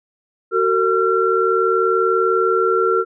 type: tone cluster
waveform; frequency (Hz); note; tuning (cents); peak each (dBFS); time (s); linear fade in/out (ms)
sine; 374.5 / 454.8 / 1363; F#4 / A#4 / F6; +21 / -43 / -43; -18; 0.51-3.05; 50
effects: none